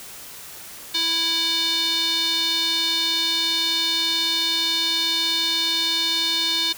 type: tone with band-pass filter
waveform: square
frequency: 329.6 Hz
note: E4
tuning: in tune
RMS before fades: -22 dBFS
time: 0.94-6.73 s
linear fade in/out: 10 ms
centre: 3900 Hz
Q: 6.1
effects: white hiss -39 dBFS RMS until 6.77 s